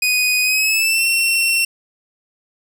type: tone with pitch glide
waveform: sawtooth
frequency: 2489 to 2714 Hz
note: D#7 to E7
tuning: 0 to +50 cents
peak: -11 dBFS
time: 0.02-1.65 s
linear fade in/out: 5 ms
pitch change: +150 cents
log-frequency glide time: 0.42-1.06 s
effects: none